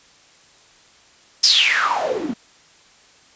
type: noise with band-pass filter sweep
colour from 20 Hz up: white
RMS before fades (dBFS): -18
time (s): 1.43-2.34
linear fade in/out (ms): 10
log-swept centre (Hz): 5500 to 220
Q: 9
effects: white hiss -51 dBFS RMS until 3.35 s + resampled to 16000 Hz